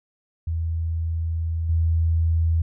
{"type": "tone with level steps", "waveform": "sine", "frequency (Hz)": 82.1, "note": "E2", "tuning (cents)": -6, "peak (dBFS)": [-22, -17], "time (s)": [0.47, 2.62], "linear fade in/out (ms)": 5, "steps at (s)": 1.69, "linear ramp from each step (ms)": 5, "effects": []}